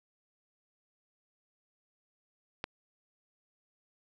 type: click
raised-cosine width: 0.3 ms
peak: -18 dBFS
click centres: 2.641 s
effects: none